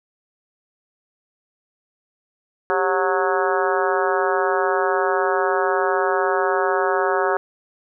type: harmonic tone with a mistuned harmonic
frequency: 183.9 Hz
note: F#3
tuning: 10 cents flat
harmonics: 2 / 3 / 4 / 5 / 6 / 7 / 8 / 9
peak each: -22 / -24 / -25 / -26 / -27 / -27 / -28 / -29 dBFS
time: 2.7-7.37 s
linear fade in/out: 0 ms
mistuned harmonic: 2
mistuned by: +120 cents
effects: none